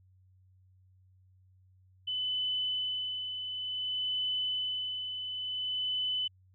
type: tone with tremolo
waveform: sine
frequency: 3010 Hz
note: F#7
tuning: 29 cents sharp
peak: -29 dBFS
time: 2.07-6.28 s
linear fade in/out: 10 ms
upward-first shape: sine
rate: 0.56 Hz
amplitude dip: 50%
effects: added 93 Hz sine -60 dBFS peak until 6.54 s